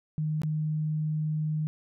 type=tone with dropouts; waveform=sine; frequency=154.2 Hz; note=D#3; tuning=15 cents flat; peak=-26 dBFS; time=0.18-1.67 s; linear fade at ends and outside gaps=0 ms; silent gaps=0.418-0.434 s; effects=none